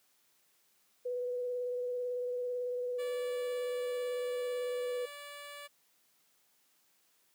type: tone with vibrato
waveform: sine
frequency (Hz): 493.9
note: B4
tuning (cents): 0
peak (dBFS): -33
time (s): 1.05-5.06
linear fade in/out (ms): 10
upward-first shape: sine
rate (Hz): 18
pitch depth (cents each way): 17
type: tone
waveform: 10% pulse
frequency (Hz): 578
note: D5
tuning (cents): -28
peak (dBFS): -37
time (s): 2.98-5.68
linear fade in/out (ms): 20
effects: white hiss -71 dBFS RMS until 7.34 s + high-pass 150 Hz 12 dB/octave